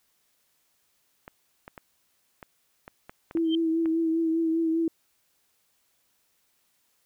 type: clicks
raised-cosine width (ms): 0.5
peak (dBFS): -26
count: 9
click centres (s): 1.279 / 1.679 / 1.778 / 2.428 / 2.879 / 3.095 / 3.311 / 3.372 / 3.858
type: tone with vibrato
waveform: sine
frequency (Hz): 326.6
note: E4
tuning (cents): -16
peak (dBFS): -22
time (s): 3.35-4.88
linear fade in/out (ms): 2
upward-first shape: triangle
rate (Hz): 5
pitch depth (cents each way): 36
type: tone with exponential growth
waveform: sine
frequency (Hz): 3136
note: G7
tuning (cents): 0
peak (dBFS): -25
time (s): 3.44-3.55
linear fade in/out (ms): 2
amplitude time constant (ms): 22
effects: white hiss -70 dBFS RMS until 7.05 s